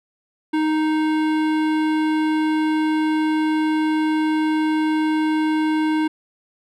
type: tone with hard clipping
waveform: sine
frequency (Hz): 311.1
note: D#4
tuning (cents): 0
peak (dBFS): -19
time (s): 0.53-6.08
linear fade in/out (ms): 10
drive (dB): 16
effects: none